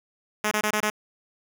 5% pulse tone bursts, 212.1 Hz, G#3, 37 cents sharp, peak -11 dBFS, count 5, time 0.44-0.901 s, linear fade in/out 5 ms, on 73 ms, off 24 ms, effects none

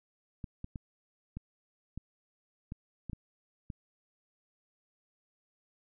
clicks, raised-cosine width 5 ms, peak -27 dBFS, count 9, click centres 0.442 / 0.644 / 0.758 / 1.37 / 1.976 / 2.721 / 3.097 / 3.132 / 3.702 s, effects none

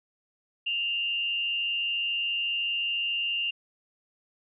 sine tone with frequency modulation, 2794 Hz, F7, in tune, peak -26 dBFS, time 0.66-3.51 s, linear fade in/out 10 ms, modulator 173 Hz, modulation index 0.38, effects none

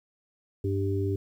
harmonic tone, 98 Hz, G2, in tune, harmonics 1 / 3 / 4, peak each -27 / -33 / -30 dBFS, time 0.64-1.16 s, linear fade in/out 5 ms, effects 10-bit

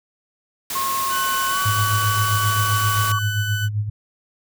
white noise, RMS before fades -27 dBFS, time 0.7-3.12 s, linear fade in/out 2 ms
sine tone with pitch glide, 1079 to 1133.3 Hz, C#6 to C#6, -47 to +38 cents, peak -21 dBFS, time 0.75-3.19 s, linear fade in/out 5 ms, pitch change +85 cents, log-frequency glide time 1.48-1.59 s
30% pulse tone, 1500 Hz, F#6, 23 cents sharp, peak -22 dBFS, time 1.09-3.69 s, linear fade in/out 50 ms
sine tone with tremolo, 105 Hz, G#2, 19 cents sharp, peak -17 dBFS, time 1.65-3.9 s, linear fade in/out 10 ms, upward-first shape sine, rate 7.6 Hz, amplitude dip 65%
effects none

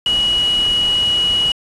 sine tone in noise, 2915 Hz, F#7, 26 cents flat, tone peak -13 dBFS, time 0.06-1.52 s, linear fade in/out 2 ms, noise pink, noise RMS -29 dBFS, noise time 0.06-1.52 s, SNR +13 dB, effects resampled to 24000 Hz

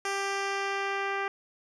10% pulse tone with low-pass filter sweep, 394.7 Hz, G4, 12 cents sharp, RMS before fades -31 dBFS, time 0.05-1.28 s, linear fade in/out 2 ms, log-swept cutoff 8300 to 2300 Hz, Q 0.99, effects none

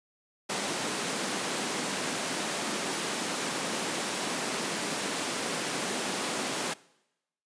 pink high-pass noise, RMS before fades -32 dBFS, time 0.49-6.74 s, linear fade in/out 10 ms, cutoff 190 Hz, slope 24 dB/octave, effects noise-tail reverb RT60 0.9 s tail -22 dB re dry + resampled to 22050 Hz

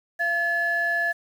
sine tone pair together, 683 / 1717.7 Hz, F5 / A6, -39 / -42 cents, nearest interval octave + major third, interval 1597 cents, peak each -27 / -21 dBFS, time 0.19-1.13 s, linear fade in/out 20 ms, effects tanh soft clip ceiling -16 dBFS + 8-bit

